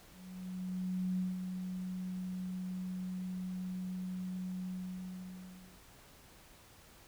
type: tone with ADSR envelope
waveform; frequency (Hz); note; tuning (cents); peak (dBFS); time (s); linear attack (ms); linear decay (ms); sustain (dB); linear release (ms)
sine; 184.1; F#3; -8; -31; 0.09-5.82; 1100; 170; -6; 1200
effects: pink hiss -59 dBFS RMS until 7.07 s